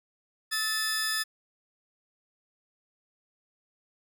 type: tone cluster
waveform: sawtooth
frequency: 1288 / 1758 / 5020 Hz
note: E6 / A6 / D#8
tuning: -41 / -2 / +15 cents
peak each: -34 / -26 / -29 dBFS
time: 0.51-1.24 s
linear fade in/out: 20 ms
effects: none